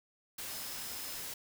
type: tone in noise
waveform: sine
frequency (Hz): 5140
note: E8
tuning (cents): -45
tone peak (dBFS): -50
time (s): 0.5-1.22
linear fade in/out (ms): 5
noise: white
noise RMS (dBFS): -42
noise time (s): 0.38-1.34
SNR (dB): -11
effects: none